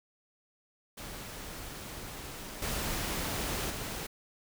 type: noise with level steps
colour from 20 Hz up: pink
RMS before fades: -43 / -34 / -38 dBFS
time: 0.97-4.07 s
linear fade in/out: 10 ms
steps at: 2.62 / 3.7 s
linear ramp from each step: 5 ms
effects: none